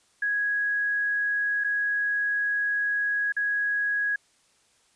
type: tone with dropouts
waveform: sine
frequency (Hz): 1661.2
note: G#6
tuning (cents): 0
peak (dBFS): -23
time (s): 0.22-4.16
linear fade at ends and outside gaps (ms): 5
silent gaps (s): 1.639-1.644 / 3.323-3.365
effects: white hiss -64 dBFS RMS until 4.95 s + resampled to 22050 Hz